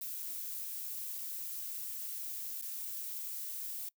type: noise with dropouts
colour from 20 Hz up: violet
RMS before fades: -41 dBFS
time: 0.01-3.89 s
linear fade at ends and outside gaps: 5 ms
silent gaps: 2.616-2.621 s
effects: noise-tail reverb RT60 0.1 s tail -24 dB re dry